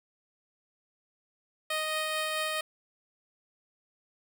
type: tone with tremolo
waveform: 10% pulse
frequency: 622.3 Hz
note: D#5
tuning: in tune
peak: -20 dBFS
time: 1.7-2.61 s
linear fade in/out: 5 ms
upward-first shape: triangle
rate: 4.6 Hz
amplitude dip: 25%
effects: none